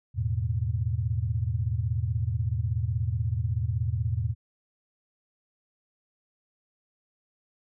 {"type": "chord", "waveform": "sine", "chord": "E suspended fourth", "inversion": "none", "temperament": "equal with one note detuned", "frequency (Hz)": [82.41, 107.18, 123.47], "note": ["E2", "A2", "B2"], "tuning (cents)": [0, -45, 0], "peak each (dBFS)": [-30, -28, -30], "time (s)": [0.14, 4.35], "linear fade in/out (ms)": 50, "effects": []}